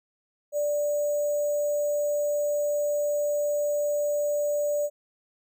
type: tone with sample-and-hold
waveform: sine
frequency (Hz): 587.3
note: D5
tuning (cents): 0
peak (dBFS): -23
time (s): 0.52-4.9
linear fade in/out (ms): 50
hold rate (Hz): 7350
effects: none